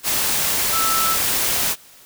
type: tone in noise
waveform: sine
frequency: 1318.5 Hz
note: E6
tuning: in tune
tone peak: -20 dBFS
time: 0.71-1.18 s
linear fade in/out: 50 ms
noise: white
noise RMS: -20 dBFS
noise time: 0.03-1.76 s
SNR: -3 dB
effects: white hiss -47 dBFS RMS until 2.05 s